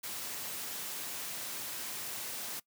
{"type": "noise", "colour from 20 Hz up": "white", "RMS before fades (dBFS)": -40, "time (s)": [0.03, 2.6], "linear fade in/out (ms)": 10, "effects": ["noise-tail reverb RT60 0.1 s tail -21 dB re dry", "high-pass 100 Hz 12 dB/octave"]}